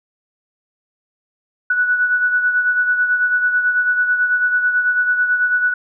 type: beating tone pair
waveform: sine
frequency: 1476 / 1485.1 Hz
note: F#6 / F#6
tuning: -5 / +6 cents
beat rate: 9.1 Hz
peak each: -14 / -23 dBFS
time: 1.7-5.74 s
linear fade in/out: 5 ms
effects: none